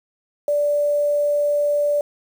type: tone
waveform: sine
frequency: 584 Hz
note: D5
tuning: 10 cents flat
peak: -16 dBFS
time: 0.48-2.01 s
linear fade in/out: 2 ms
effects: 7-bit